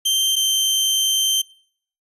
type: tone pair in turn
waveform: sawtooth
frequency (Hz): 3139 / 3125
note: G7 / G7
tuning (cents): +2 / -6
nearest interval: unison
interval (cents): 8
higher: first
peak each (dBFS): -13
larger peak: neither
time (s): 0.05-0.36 / 0.36-1.42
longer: second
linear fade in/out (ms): 10
effects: noise-tail reverb RT60 0.6 s tail -24 dB re dry + resampled to 32000 Hz